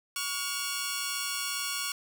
10% pulse tone cluster, 1123 / 1433 / 2744 Hz, C#6 / F6 / F7, +22 / +44 / -31 cents, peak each -27 dBFS, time 0.16-1.92 s, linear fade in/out 2 ms, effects none

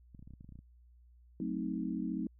clicks, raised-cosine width 5 ms, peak -39 dBFS, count 12, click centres 0.148 / 0.193 / 0.226 / 0.275 / 0.307 / 0.337 / 0.409 / 0.445 / 0.491 / 0.523 / 0.556 / 0.59 s
sine chord, F# diminished seventh, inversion none, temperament equal with one note detuned, 185 / 220 / 261.6 / 314.6 Hz, F#3 / A3 / C4 / Eb4, 0 / 0 / 0 / +19 cents, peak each -39 dBFS, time 1.4-2.27 s, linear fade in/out 2 ms
effects added 60 Hz sine -58 dBFS peak until 2.39 s

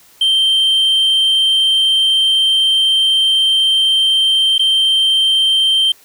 sine tone with dropouts, 3136 Hz, G7, in tune, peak -7 dBFS, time 0.21-5.92 s, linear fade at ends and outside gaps 5 ms, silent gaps 4.581-4.593 s, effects tanh soft clip ceiling -9 dBFS + white hiss -47 dBFS RMS until 6.04 s

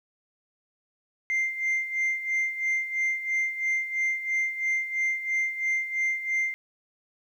sine tone with tremolo, 2093 Hz, C7, in tune, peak -20 dBFS, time 1.3-6.54 s, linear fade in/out 0 ms, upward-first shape sine, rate 3 Hz, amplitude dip 75%, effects tanh soft clip ceiling -21 dBFS + 10-bit

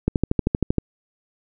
click train, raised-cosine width 3 ms, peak -5 dBFS, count 10, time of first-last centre 0.08-0.783 s, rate 12.8 Hz, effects none

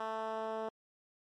10% pulse tone with band-pass filter sweep, 220.8 Hz, A3, 6 cents sharp, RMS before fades -38 dBFS, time 0-0.69 s, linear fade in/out 5 ms, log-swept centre 940 to 540 Hz, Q 1.2, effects MP3 64 kbps

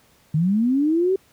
sine linear sweep, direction up, 146.83 to 390.4 Hz, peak -16 dBFS, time 0.34-1.16 s, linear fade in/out 5 ms, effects pink hiss -57 dBFS RMS until 1.32 s + high-pass 60 Hz 12 dB/octave

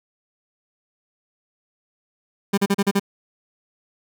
30% pulse tone bursts, 199.1 Hz, G3, 27 cents sharp, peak -13 dBFS, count 6, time 2.53-2.997 s, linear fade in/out 10 ms, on 47 ms, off 37 ms, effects none

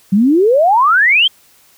sine exponential sweep, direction up, 185 to 3267 Hz, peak -7 dBFS, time 0.12-1.28 s, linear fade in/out 10 ms, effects white hiss -49 dBFS RMS until 1.77 s

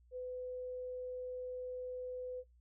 sine tone, 503 Hz, B4, 32 cents sharp, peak -40 dBFS, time 0.11-2.44 s, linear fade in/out 50 ms, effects noise-tail reverb RT60 0.2 s tail -23 dB re dry + added 60 Hz sine -63 dBFS peak until 2.6 s

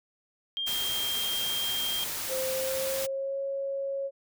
sine tone, 3200 Hz, G7, 35 cents sharp, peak -29 dBFS, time 0.57-2.04 s, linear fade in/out 0 ms
white noise, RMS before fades -34 dBFS, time 0.66-3.07 s, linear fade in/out 20 ms
sine tone with pitch glide, 523 to 549.3 Hz, C5 to C#5, -1 to -16 cents, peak -29 dBFS, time 2.28-4.11 s, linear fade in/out 50 ms, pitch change +85 cents, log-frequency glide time 2.51-3.39 s
effects none

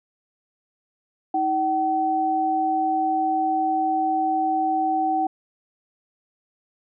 sine tone pair together, 317.3 / 762 Hz, D#4 / G5, +34 / -49 cents, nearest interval octave + minor third, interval 1517 cents, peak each -26 / -20 dBFS, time 1.34-5.27 s, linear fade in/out 5 ms, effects none

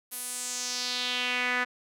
sawtooth tone with band-pass filter sweep, 248.3 Hz, B3, 9 cents sharp, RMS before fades -31 dBFS, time 0.11-1.65 s, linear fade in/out 20 ms, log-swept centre 12000 to 1700 Hz, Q 2.7, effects none

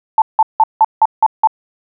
sine tone bursts, 880 Hz, A5, in tune, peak -5 dBFS, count 7, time 0.18-1.473 s, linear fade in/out 2 ms, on 39 ms, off 170 ms, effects none

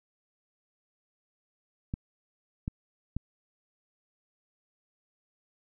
clicks, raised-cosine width 5 ms, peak -19 dBFS, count 3, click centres 1.939 / 2.679 / 3.166 s, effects none

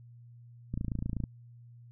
click train, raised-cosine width 5 ms, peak -21 dBFS, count 15, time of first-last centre 0.74-1.238 s, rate 28.1 Hz, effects added 119 Hz sine -50 dBFS peak until 1.91 s

